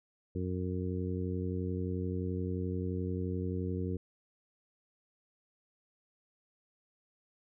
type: harmonic tone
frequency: 91.5 Hz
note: F#2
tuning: 19 cents flat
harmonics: 1 / 2 / 3 / 4 / 5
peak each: -35 / -38 / -40 / -41 / -42 dBFS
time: 0.35-3.97 s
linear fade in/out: 5 ms
effects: none